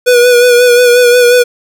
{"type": "tone with vibrato", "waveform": "square", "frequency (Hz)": 488.3, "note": "B4", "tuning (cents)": -20, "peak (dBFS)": -4, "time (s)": [0.06, 1.44], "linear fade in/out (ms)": 20, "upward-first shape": "sine", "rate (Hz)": 5.6, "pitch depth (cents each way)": 32, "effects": []}